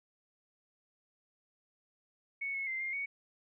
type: tone with pitch steps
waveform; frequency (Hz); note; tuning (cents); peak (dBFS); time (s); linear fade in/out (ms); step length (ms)
sine; 2215 / 2188 / 2082 / 2116 / 2231; C#7 / C#7 / C7 / C7 / C#7; -2 / -23 / -9 / +19 / +11; -34; 2.41-3.06; 10; 130
effects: none